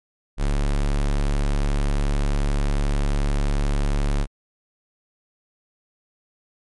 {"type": "tone", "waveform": "square", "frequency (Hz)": 35.65, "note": "C#1", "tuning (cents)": 49, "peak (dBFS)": -19, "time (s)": [0.37, 4.27], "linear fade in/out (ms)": 50, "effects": ["MP3 48 kbps"]}